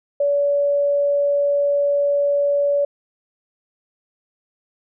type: tone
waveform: sine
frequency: 571 Hz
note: D5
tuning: 49 cents flat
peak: -15 dBFS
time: 0.2-2.85 s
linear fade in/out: 5 ms
effects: none